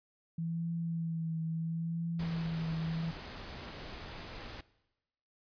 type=tone with vibrato; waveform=sine; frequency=164.81 Hz; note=E3; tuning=in tune; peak=-33 dBFS; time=0.38-3.11 s; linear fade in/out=5 ms; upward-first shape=triangle; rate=0.73 Hz; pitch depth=35 cents each way
type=noise; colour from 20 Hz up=pink; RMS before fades=-45 dBFS; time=2.19-4.61 s; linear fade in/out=5 ms
effects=noise-tail reverb RT60 1.0 s tail -20 dB re dry + resampled to 11025 Hz